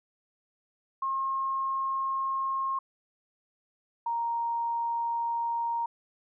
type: tone pair in turn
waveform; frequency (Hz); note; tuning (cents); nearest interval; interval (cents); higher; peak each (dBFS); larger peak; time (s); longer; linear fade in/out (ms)
sine; 1074 / 933.2; C6 / A#5; +45 / +2; major second; 243; first; -27; neither; 1.02-2.79 / 4.06-5.86; second; 5
effects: none